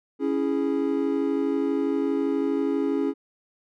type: chord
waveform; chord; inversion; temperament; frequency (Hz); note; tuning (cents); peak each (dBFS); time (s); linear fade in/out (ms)
triangle; C# minor; none; equal; 277.2 / 329.6 / 415.3; C#4 / E4 / G#4; 0 / 0 / 0; -23 / -26 / -25; 0.19-3.14; 50
effects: none